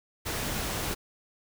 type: noise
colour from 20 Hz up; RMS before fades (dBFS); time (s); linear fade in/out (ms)
pink; -32; 0.25-0.95; 20
effects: none